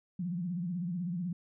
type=tone with vibrato; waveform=sine; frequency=175.8 Hz; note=F3; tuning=12 cents sharp; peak=-32 dBFS; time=0.19-1.33 s; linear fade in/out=5 ms; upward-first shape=sine; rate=16 Hz; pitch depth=120 cents each way; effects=none